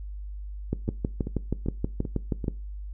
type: two click trains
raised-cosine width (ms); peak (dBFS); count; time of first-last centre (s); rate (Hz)
3; -13 / -19; 12 / 5; 0.73-2.482 / 0.88-2.442; 6.28 / 2.56
effects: noise-tail reverb RT60 0.3 s tail -20 dB re dry + added 50 Hz sine -34 dBFS peak until 2.93 s